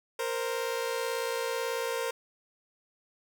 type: tone pair together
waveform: sawtooth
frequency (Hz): 465.1 / 523.3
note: A#4 / C5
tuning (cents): -4 / 0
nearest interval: major second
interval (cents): 204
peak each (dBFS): -28 / -30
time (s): 0.19-2.11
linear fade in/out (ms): 5
effects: none